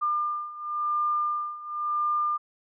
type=beating tone pair; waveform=sine; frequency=1200 / 1200.94 Hz; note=D6 / D6; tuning=+37 / +38 cents; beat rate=0.94 Hz; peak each=-30 / -27 dBFS; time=0.01-2.38 s; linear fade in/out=20 ms; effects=none